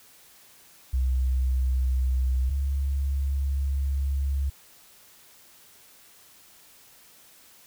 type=tone pair in turn; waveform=sine; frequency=64.3 / 68.87 Hz; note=C2 / C#2; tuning=-30 / -11 cents; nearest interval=minor second; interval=119 cents; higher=second; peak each=-21 / -23 dBFS; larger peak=first; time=0.93-2.5 / 2.5-4.5 s; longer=second; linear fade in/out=10 ms; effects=white hiss -54 dBFS RMS until 7.66 s